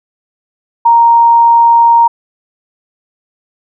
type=tone; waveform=sine; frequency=932.3 Hz; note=A#5; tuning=in tune; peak=-3 dBFS; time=0.85-2.08 s; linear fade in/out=10 ms; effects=none